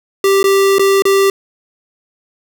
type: tone with dropouts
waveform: square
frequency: 392 Hz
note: G4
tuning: in tune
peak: -9 dBFS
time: 0.24-1.3 s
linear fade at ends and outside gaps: 2 ms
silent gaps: 0.43-0.441 / 0.784-0.794 / 1.022-1.053 s
effects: none